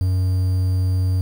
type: tone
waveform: triangle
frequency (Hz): 92.5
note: F#2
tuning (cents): 0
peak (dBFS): -14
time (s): 0.01-1.21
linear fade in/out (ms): 0
effects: 7-bit